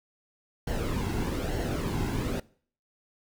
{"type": "noise with flanger", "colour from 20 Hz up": "brown", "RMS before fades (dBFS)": -30, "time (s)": [0.67, 2.4], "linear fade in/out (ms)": 5, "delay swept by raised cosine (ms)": [0.81, 1.71], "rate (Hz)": 1.1, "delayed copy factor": -0.6, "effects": ["noise-tail reverb RT60 0.5 s tail -22 dB re dry"]}